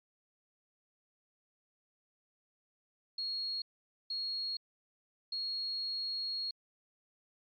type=tone bursts at uneven times; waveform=sine; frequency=4300 Hz; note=C8; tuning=47 cents sharp; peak=-34 dBFS; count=3; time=3.18-3.62 / 4.1-4.57 / 5.32-6.51 s; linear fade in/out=5 ms; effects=MP3 48 kbps